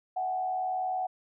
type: tone with frequency modulation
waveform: sine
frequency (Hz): 745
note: F#5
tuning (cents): +12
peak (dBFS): -28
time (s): 0.16-1.07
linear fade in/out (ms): 10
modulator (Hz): 80.4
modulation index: 0.48
effects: none